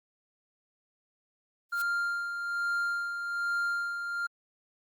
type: noise with exponential growth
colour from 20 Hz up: blue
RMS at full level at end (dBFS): -36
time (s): 1.69-1.82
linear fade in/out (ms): 5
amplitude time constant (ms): 28
type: tone with tremolo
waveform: triangle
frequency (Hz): 1396.9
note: F6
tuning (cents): 0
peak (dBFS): -25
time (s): 1.72-4.27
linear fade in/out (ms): 10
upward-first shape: sine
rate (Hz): 1.2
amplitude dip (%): 50
effects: Opus 48 kbps